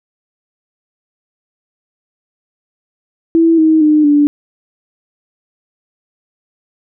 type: tone with pitch steps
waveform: sine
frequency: 329.6 / 316.5 / 304 / 291.9 Hz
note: E4 / D#4 / D#4 / D4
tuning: 0 / +30 / -40 / -10 cents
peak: -6 dBFS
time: 3.35-4.27 s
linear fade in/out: 0 ms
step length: 230 ms
effects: none